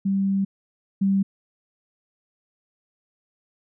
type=tone pair in turn; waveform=sine; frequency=195.3 / 195.3 Hz; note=G3 / G3; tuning=-6 / -6 cents; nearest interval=unison; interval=0 cents; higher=neither; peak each=-19 / -17 dBFS; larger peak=second; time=0.05-0.45 / 1.01-1.23 s; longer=first; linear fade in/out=10 ms; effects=none